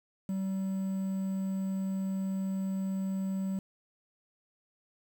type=tone with quantisation; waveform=triangle; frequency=192.2 Hz; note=G3; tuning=34 cents flat; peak=-28 dBFS; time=0.29-3.59 s; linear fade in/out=2 ms; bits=9; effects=none